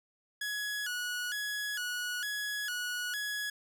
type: tone with vibrato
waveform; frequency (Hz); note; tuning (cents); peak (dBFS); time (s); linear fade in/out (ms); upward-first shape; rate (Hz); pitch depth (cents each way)
sawtooth; 1568; G6; 0; -30; 0.41-3.5; 5; square; 1.1; 120
effects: none